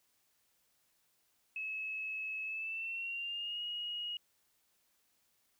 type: tone with pitch glide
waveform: sine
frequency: 2585 to 2885 Hz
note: E7 to F#7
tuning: -34 to -44 cents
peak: -37 dBFS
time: 1.56-4.17 s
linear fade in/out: 2 ms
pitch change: +190 cents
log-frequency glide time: 2.44-3.62 s
effects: white hiss -75 dBFS RMS until 5.59 s